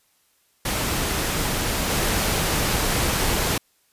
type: noise with level steps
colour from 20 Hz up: pink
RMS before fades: -24 / -22 dBFS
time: 0.65-3.58 s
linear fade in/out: 5 ms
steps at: 1.89 s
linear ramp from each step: 20 ms
effects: white hiss -64 dBFS RMS until 3.92 s + resampled to 32000 Hz